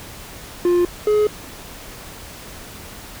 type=tone pair in turn; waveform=triangle; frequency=351.7 / 422.1 Hz; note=F4 / G#4; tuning=+12 / +28 cents; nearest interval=minor third; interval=316 cents; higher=second; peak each=-11 dBFS; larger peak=neither; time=0.65-0.85 / 1.07-1.27 s; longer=neither; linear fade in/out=2 ms; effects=pink hiss -37 dBFS RMS until 3.2 s